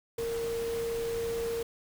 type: tone in noise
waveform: sine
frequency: 462.4 Hz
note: A#4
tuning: 14 cents flat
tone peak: -30 dBFS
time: 0.18-1.63 s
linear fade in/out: 5 ms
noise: pink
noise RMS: -42 dBFS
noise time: 0.18-1.63 s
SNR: +9 dB
effects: none